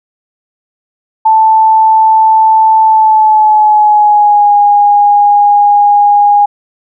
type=tone with pitch glide; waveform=sine; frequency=880 to 821.1 Hz; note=A5 to G#5; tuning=0 to -20 cents; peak=-3 dBFS; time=1.25-6.46 s; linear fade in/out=10 ms; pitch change=-120 cents; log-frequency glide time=2.82-4.55 s; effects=none